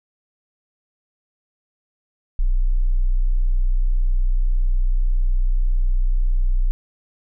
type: tone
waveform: sine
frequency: 30.87 Hz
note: B0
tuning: in tune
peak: -14 dBFS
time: 2.39-6.71 s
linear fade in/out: 0 ms
effects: none

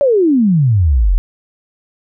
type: exponential sweep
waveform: sine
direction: down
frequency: 589 to 38.89 Hz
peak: -8 dBFS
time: 0.01-1.18 s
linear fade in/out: 0 ms
effects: none

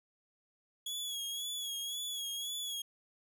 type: tone with vibrato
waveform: sawtooth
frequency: 3351 Hz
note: G#7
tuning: 15 cents sharp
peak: -34 dBFS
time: 0.86-2.82 s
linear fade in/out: 5 ms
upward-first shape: sine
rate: 1.9 Hz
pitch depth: 51 cents each way
effects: none

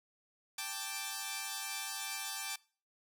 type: chord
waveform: 5% pulse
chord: G suspended second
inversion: none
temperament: equal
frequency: 784 / 880 / 1174.7 Hz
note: G5 / A5 / D6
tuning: 0 / 0 / 0 cents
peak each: -31 dBFS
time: 0.58-2.56 s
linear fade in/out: 5 ms
effects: noise-tail reverb RT60 0.4 s tail -22 dB re dry

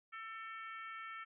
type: harmonic tone with a mistuned harmonic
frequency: 448.4 Hz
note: A4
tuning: 33 cents sharp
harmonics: 3 / 4 / 5 / 6 / 7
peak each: -47 / -51 / -52 / -61 / -62 dBFS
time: 0.12-1.25 s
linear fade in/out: 20 ms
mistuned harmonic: 3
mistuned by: -16 cents
effects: none

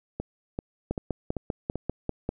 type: two click trains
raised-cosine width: 2 ms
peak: -14 / -17 dBFS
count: 8 / 5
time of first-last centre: 0.91-2.291 / 0.2-1.756 s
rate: 5.07 / 2.57 Hz
effects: none

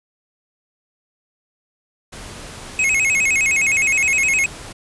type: noise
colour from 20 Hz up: pink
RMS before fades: -35 dBFS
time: 2.12-4.73 s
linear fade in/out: 10 ms
type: tone with vibrato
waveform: square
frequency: 2349 Hz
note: D7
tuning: in tune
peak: -15 dBFS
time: 2.79-4.46 s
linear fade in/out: 2 ms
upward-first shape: square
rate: 9.7 Hz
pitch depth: 140 cents each way
effects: resampled to 24000 Hz

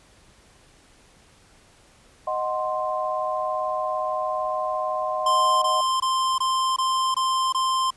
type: chord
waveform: sine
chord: C diminished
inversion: first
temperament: equal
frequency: 622.3 / 740 / 1046.5 Hz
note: Eb5 / Gb5 / C6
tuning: 0 / 0 / 0 cents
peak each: -27 / -29 / -27 dBFS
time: 2.27-5.81 s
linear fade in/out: 5 ms
type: tone bursts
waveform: square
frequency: 1046.5 Hz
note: C6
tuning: in tune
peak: -21 dBFS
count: 7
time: 5.26-7.906 s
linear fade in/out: 5 ms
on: 360 ms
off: 21 ms
effects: pink hiss -55 dBFS RMS until 7.96 s + resampled to 24000 Hz

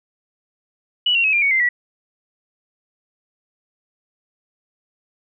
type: tone with pitch steps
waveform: sine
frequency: 2944 / 2747 / 2563 / 2391 / 2231 / 2082 / 1942.3 Hz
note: F#7 / F7 / E7 / D7 / C#7 / C7 / B6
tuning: -9 / -29 / -49 / +30 / +11 / -9 / -29 cents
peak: -14 dBFS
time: 1.06-1.69 s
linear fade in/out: 5 ms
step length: 90 ms
effects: none

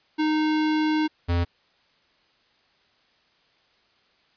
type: tone pair in turn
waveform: square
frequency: 308.9 / 86.38 Hz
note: D#4 / F2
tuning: -12 / -18 cents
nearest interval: octave + minor seventh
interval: 2206 cents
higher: first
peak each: -21 dBFS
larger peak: neither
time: 0.18-1.08 / 1.28-1.45 s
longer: first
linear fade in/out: 20 ms
effects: white hiss -63 dBFS RMS until 4.36 s + resampled to 11025 Hz

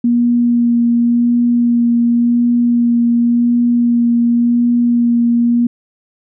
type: tone with vibrato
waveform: sine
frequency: 237.9 Hz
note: A#3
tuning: 35 cents sharp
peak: -9 dBFS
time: 0.04-5.67 s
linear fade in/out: 5 ms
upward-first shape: sine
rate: 0.91 Hz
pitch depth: 13 cents each way
effects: none

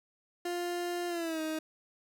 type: tone with pitch glide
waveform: 30% pulse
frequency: 350.6 to 314.2 Hz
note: F4 to D#4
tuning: +7 to +17 cents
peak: -30 dBFS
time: 0.45-1.59 s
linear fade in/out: 5 ms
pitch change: -190 cents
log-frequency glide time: 1.08-1.41 s
effects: none

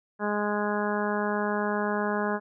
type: harmonic tone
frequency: 207.7 Hz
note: G#3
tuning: in tune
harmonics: 1 / 2 / 3 / 4 / 5 / 6 / 7 / 8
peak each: -30 / -31 / -33 / -34 / -34 / -39 / -36 / -36 dBFS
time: 0.19-2.4 s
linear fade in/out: 50 ms
effects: none

